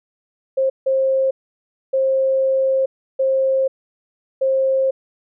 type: tone bursts at uneven times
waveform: sine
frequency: 532 Hz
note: C5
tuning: 29 cents sharp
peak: -14 dBFS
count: 5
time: 0.57-0.7 / 0.86-1.31 / 1.93-2.86 / 3.19-3.68 / 4.41-4.91 s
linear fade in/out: 10 ms
effects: none